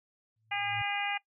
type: tone with exponential growth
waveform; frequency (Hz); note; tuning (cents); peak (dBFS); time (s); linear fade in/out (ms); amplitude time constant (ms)
sine; 110; A2; 0; -37; 0.36-0.82; 5; 99
type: harmonic tone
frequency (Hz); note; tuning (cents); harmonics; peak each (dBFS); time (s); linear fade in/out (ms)
405.8; G#4; -40; 2 / 3 / 4 / 5 / 6 / 7; -34 / -44 / -40 / -36 / -35 / -40; 0.51-1.18; 10
effects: noise-tail reverb RT60 0.1 s tail -19 dB re dry